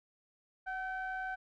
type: ring-modulated tone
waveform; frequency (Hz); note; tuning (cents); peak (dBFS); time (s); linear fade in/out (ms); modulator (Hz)
triangle; 392; G4; 0; -31; 0.66-1.36; 20; 1140
effects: none